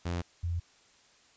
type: tone pair in turn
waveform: sawtooth / sine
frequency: 86.9 / 85.65 Hz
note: F2 / F2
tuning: -8 / -33 cents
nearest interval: unison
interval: 25 cents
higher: first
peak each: -27 / -29 dBFS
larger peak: first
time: 0.05-0.22 / 0.43-0.6 s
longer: neither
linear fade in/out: 10 ms
effects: white hiss -62 dBFS RMS until 1.36 s + resampled to 16000 Hz